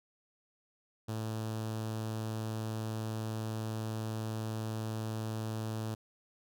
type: tone with notch filter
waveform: sawtooth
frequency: 110 Hz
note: A2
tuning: in tune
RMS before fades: -37 dBFS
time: 1.08-5.95 s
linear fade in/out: 10 ms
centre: 2100 Hz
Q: 1.6
effects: none